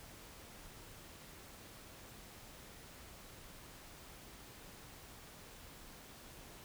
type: silence
effects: pink hiss -55 dBFS RMS until 6.64 s